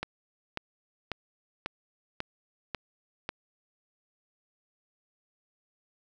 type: click train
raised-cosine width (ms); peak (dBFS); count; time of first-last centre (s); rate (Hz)
0.3; -16; 7; 0.03-3.291; 1.84
effects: none